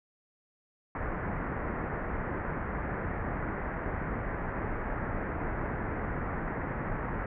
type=low-pass noise; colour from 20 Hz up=pink; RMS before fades=-34 dBFS; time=0.95-7.26 s; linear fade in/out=2 ms; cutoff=2000 Hz; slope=48 dB/octave; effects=none